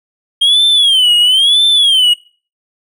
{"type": "tone with vibrato", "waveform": "triangle", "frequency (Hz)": 3201, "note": "G7", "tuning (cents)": 36, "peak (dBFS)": -5, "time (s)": [0.41, 2.14], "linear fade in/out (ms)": 10, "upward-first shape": "sine", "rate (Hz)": 1, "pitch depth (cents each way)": 180, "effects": ["noise-tail reverb RT60 0.4 s tail -22 dB re dry"]}